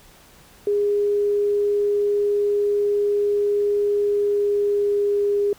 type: tone with pitch glide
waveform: sine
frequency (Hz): 409.9 to 407.1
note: G#4 to G#4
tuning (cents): -23 to -35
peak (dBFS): -17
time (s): 0.67-5.53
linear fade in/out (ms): 2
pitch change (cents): -12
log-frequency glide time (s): 3.96-5.36
effects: pink hiss -50 dBFS RMS until 5.58 s